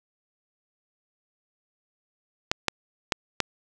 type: clicks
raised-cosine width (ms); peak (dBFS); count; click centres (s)
0.2; -4; 4; 2.515 / 2.683 / 3.122 / 3.403
effects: none